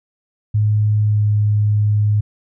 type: tone with pitch glide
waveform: sine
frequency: 105.9 to 104.87 Hz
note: G#2 to G#2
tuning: +34 to +17 cents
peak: -12 dBFS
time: 0.54-2.21 s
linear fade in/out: 10 ms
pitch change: -17 cents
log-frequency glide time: 1.01-1.24 s
effects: none